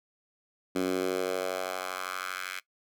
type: tone with high-pass filter sweep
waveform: 10% pulse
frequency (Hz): 92.6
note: F#2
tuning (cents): +2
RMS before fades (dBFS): -32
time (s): 0.75-2.6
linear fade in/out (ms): 10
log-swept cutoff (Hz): 260 to 1900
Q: 2.1
effects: noise-tail reverb RT60 0.1 s tail -19 dB re dry